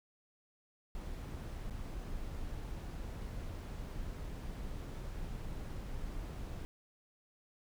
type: noise with dropouts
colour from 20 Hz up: brown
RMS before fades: -42 dBFS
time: 0.95-6.65 s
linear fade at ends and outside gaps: 0 ms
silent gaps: 1.698-1.707 s
effects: none